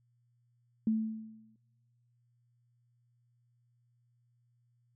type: tone with exponential decay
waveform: sine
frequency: 220 Hz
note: A3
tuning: in tune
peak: -24 dBFS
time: 0.87-1.56 s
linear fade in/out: 2 ms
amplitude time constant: 150 ms
effects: noise-tail reverb RT60 1.0 s tail -24 dB re dry + added 120 Hz sine -69 dBFS peak until 4.95 s